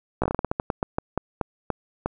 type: slowing click train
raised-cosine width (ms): 1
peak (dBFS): -9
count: 17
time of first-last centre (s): 0.22-2.06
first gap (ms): 16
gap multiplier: 1.23
effects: none